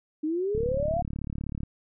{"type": "exponential sweep", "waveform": "sine", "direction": "up", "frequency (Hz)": [299.1, 720], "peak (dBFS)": -25, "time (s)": [0.23, 1.02], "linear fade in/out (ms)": 10}
{"type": "click train", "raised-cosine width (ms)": 5, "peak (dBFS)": -21, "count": 40, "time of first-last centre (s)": [0.55, 1.633], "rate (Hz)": 36}
{"effects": []}